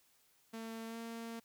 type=tone with pitch glide; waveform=sawtooth; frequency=225.5 to 229.4 Hz; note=A3 to A#3; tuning=+43 to -28 cents; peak=-39 dBFS; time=0.53-1.4 s; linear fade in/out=10 ms; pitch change=+29 cents; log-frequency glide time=0.86-0.97 s; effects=white hiss -71 dBFS RMS until 1.44 s